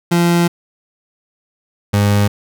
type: tone pair in turn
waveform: 30% pulse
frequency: 172 / 102.27 Hz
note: F3 / G#2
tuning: -26 / -26 cents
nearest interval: major sixth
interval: 900 cents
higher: first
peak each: -8 dBFS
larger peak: neither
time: 0.11-0.48 / 1.93-2.28 s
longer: first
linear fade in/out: 10 ms
effects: none